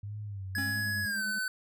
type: tone with vibrato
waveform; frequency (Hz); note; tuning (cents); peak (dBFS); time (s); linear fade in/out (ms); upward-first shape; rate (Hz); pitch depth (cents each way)
sine; 100; G2; +35; -36; 0.03-1.06; 5; sine; 1.6; 95
type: tone with pitch glide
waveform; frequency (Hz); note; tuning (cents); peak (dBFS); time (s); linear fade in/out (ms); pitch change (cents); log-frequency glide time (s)
square; 1680 to 1514.1; G#6 to F#6; +19 to +39; -31; 0.55-1.48; 2; -180; 1.03-1.24
type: tone with tremolo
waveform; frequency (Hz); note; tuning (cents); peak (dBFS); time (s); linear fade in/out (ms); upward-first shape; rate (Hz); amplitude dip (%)
triangle; 207.7; G#3; 0; -37; 0.56-1.39; 10; sine; 10; 65
type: tone with exponential decay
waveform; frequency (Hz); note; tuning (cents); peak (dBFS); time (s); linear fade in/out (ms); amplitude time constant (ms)
square; 270; C#4; -45; -36; 0.58-1.27; 2; 150
effects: none